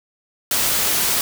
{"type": "noise", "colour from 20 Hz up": "white", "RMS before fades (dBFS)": -19, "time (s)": [0.51, 1.21], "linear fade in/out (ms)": 2, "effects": []}